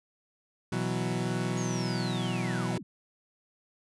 30% pulse chord, B suspended fourth, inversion none, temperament equal, 123.47 / 164.81 / 185 Hz, B2 / E3 / F#3, 0 / 0 / 0 cents, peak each -30 / -32 / -30 dBFS, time 0.72-2.78 s, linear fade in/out 5 ms
sine linear sweep, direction down, 6720 to 133 Hz, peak -40 dBFS, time 1.57-2.83 s, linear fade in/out 5 ms
effects resampled to 24000 Hz

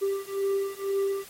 triangle beating tone pair, 392.6 / 394.6 Hz, G4 / G4, +3 / +11 cents, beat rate 2 Hz, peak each -27 dBFS, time 0.01-1.25 s, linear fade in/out 20 ms, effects white hiss -48 dBFS RMS until 1.29 s + AAC 48 kbps

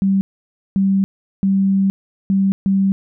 sine tone bursts at uneven times, 194.3 Hz, G3, 15 cents flat, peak -12 dBFS, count 5, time 0.02-0.21 / 0.76-1.04 / 1.43-1.9 / 2.3-2.52 / 2.66-2.92 s, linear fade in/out 0 ms, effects none

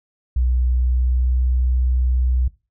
sine tone with pitch glide, 62 to 62.72 Hz, B1 to B1, +7 to +27 cents, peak -15 dBFS, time 0.36-2.48 s, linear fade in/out 5 ms, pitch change +20 cents, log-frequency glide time 0.72-1.38 s, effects noise-tail reverb RT60 0.3 s tail -20 dB re dry

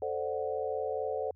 sine chord, D dominant seventh, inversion second, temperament equal, 440 / 523.3 / 587.3 / 740 Hz, A4 / C5 / D5 / F#5, 0 / 0 / 0 / 0 cents, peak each -35 / -35 / -38 / -38 dBFS, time 0.02-1.31 s, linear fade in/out 2 ms, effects added 85 Hz sine -57 dBFS peak until 1.35 s

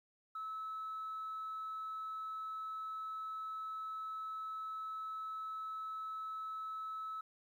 sine tone, 1300 Hz, E6, 24 cents flat, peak -39 dBFS, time 0.35-7.21 s, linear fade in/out 5 ms, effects tanh soft clip ceiling -37 dBFS + 12-bit

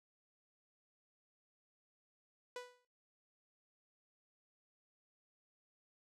sawtooth tone with exponential decay, 493.9 Hz, B4, in tune, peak -37 dBFS, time 2.56-2.85 s, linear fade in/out 2 ms, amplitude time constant 62 ms, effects noise-tail reverb RT60 0.3 s tail -20 dB re dry + low-pass 8000 Hz 12 dB/octave

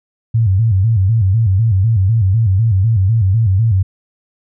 sine tone with vibrato, 103.83 Hz, G#2, in tune, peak -9 dBFS, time 0.34-3.83 s, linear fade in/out 10 ms, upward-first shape square, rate 4 Hz, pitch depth 160 cents each way, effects none

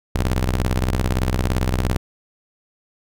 sawtooth ring-modulated tone, 63.2 Hz, B1, 41 cents sharp, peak -11 dBFS, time 0.15-1.97 s, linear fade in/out 0 ms, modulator 22.8 Hz, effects none

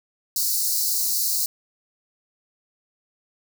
white high-pass noise, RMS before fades -23 dBFS, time 0.36-1.46 s, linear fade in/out 2 ms, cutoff 4100 Hz, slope 96 dB/octave, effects none

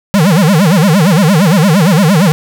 square tone with vibrato, 176.5 Hz, F3, 19 cents sharp, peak -6 dBFS, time 0.14-2.32 s, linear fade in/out 0 ms, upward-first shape sine, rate 8.7 Hz, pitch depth 290 cents each way, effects none

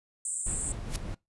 white band-pass noise, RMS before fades -34 dBFS, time 0.25-0.72 s, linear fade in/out 2 ms, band 7600 to 8900 Hz, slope 96 dB/octave
brown noise with tremolo, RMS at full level -35 dBFS, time 0.46-1.15 s, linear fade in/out 10 ms, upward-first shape sine, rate 5 Hz, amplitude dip 25%
white noise with exponential growth, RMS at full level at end -31 dBFS, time 0.85-0.96 s, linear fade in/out 0 ms, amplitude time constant 22 ms
effects noise-tail reverb RT60 0.2 s tail -22 dB re dry + resampled to 24000 Hz

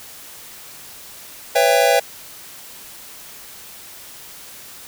square chord, C# half-diminished seventh, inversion third, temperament just, 498.9 / 554.4 / 665.2 / 798.3 Hz, B4 / C#5 / E5 / G5, +17 / 0 / +16 / +31 cents, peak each -19 dBFS, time 1.55-2 s, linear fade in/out 10 ms, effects white hiss -39 dBFS RMS until 4.87 s

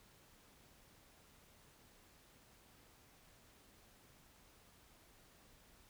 silence, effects pink hiss -66 dBFS RMS until 5.89 s

